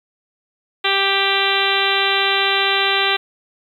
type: harmonic tone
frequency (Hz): 392.8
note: G4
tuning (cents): +4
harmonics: 1 / 2 / 3 / 4 / 5 / 6 / 7 / 8 / 9 / 10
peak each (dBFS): -24 / -24 / -24 / -24 / -24 / -24 / -24 / -24 / -24 / -24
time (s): 0.84-3.17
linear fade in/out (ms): 10
effects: 8-bit